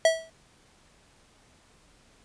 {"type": "tone with exponential decay", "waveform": "square", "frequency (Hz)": 650, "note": "E5", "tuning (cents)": -24, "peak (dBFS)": -15, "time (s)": [0.05, 0.3], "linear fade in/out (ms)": 2, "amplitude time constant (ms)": 54, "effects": ["pink hiss -60 dBFS RMS until 2.24 s", "resampled to 22050 Hz"]}